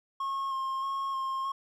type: tone with vibrato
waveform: triangle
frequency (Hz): 1077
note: C6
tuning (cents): +50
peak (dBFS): -28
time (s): 0.2-1.52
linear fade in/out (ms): 5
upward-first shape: square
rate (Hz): 1.6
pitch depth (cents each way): 16
effects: none